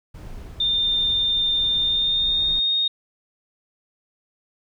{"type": "noise with tremolo", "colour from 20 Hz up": "brown", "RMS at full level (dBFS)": -36, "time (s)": [0.14, 2.6], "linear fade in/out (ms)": 10, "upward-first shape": "sine", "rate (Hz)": 1.4, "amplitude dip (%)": 25}
{"type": "tone with pitch glide", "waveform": "sine", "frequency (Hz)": [3611, 3708], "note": ["A7", "A#7"], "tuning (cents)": [44, -10], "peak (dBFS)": -18, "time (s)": [0.6, 2.88], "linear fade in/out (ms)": 5, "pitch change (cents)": 46, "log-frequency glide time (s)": [1.77, 2.76]}
{"effects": []}